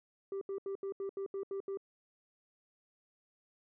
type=tone bursts; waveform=sine; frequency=392 Hz; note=G4; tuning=in tune; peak=-33 dBFS; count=9; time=0.32-1.773 s; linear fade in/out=2 ms; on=93 ms; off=77 ms; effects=tanh soft clip ceiling -35 dBFS